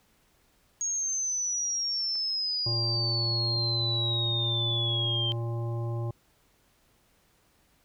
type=exponential sweep; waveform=sine; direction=down; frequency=6610 to 3136 Hz; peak=-27 dBFS; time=0.81-5.32 s; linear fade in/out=0 ms
type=click; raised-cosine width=0.5 ms; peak=-36 dBFS; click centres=2.155 s
type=harmonic tone; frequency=116.54 Hz; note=A#2; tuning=in tune; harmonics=1 / 3 / 5 / 7 / 9; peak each=-29 / -39 / -43 / -46 / -48 dBFS; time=2.66-6.11 s; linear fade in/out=5 ms
effects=pink hiss -66 dBFS RMS until 7.84 s